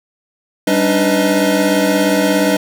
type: tone cluster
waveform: square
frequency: 194.5 / 286.7 / 303.8 / 497.8 / 630 Hz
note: G3 / D4 / D#4 / B4 / D#5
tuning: -13 / -42 / -41 / +14 / +21 cents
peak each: -19 dBFS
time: 0.67-2.57 s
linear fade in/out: 5 ms
effects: none